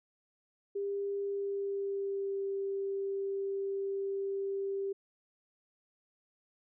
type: tone with pitch glide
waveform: sine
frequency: 400 to 393.1 Hz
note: G4 to G4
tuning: +35 to +5 cents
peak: -32 dBFS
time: 0.75-4.93 s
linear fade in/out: 10 ms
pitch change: -30 cents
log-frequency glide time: 1.2-2.43 s
effects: none